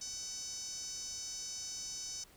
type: tone with band-pass filter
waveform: 5% pulse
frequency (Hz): 754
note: F#5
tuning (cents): +32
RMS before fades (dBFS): -43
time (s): 0.01-2.24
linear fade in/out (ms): 5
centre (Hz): 5800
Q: 6.4
effects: pink hiss -61 dBFS RMS until 2.36 s